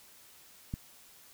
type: click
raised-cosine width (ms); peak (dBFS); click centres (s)
5; -22; 0.739
effects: white hiss -57 dBFS RMS until 1.33 s